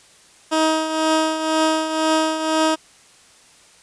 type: tone with tremolo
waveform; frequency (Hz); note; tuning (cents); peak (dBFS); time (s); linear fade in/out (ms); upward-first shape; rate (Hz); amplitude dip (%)
15% pulse; 316.2; D#4; +28; -8; 0.51-2.76; 20; triangle; 2; 65
effects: white hiss -50 dBFS RMS until 3.82 s + resampled to 22050 Hz